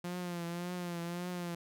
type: tone with vibrato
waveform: sawtooth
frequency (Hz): 174.61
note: F3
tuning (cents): 0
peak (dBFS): -33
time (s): 0.04-1.55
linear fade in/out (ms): 5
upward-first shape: triangle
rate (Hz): 1.8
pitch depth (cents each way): 57
effects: none